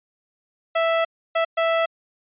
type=tone bursts at uneven times; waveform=sawtooth; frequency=659.3 Hz; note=E5; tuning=in tune; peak=-14 dBFS; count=3; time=0.75-1.05 / 1.35-1.45 / 1.57-1.86 s; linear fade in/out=10 ms; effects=resampled to 8000 Hz